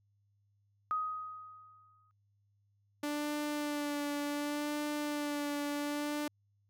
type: tone with exponential decay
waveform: sine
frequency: 1254 Hz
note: D#6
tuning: 13 cents sharp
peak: -29 dBFS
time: 0.91-2.11 s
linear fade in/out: 0 ms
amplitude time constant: 260 ms
type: tone with vibrato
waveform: sawtooth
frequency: 293.1 Hz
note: D4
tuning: 3 cents flat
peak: -30 dBFS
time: 3.03-6.28 s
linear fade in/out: 5 ms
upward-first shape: sine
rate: 0.68 Hz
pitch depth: 21 cents each way
effects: added 101 Hz sine -70 dBFS peak until 6.69 s